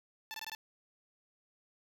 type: tone bursts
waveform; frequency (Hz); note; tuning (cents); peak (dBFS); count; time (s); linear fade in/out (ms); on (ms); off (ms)
10% pulse; 880; A5; 0; -32; 5; 0.31-0.549; 0; 31; 21
effects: none